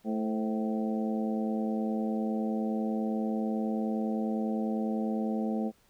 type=harmonic tone with a mistuned harmonic; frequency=109.7 Hz; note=A2; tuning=5 cents flat; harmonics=2 / 3 / 4 / 5 / 6 / 7; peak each=-29 / -38 / -39 / -39 / -44 / -41 dBFS; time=0.04-5.72 s; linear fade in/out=50 ms; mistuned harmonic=5; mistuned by=-63 cents; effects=pink hiss -66 dBFS RMS until 5.89 s